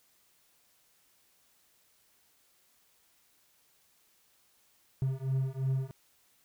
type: beating tone pair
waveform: triangle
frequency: 131.5 / 134.4 Hz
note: C3 / C3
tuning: +9 / +47 cents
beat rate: 2.9 Hz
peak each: -30 dBFS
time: 5.02-5.91 s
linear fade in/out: 0 ms
effects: white hiss -68 dBFS RMS until 6.44 s